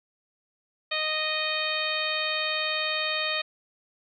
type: harmonic tone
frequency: 620 Hz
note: D#5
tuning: 6 cents flat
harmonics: 1 / 2 / 3 / 4 / 5 / 6 / 7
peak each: -34 / -35 / -33 / -31 / -35 / -33 / -35 dBFS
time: 0.91-3.42 s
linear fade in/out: 10 ms
effects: none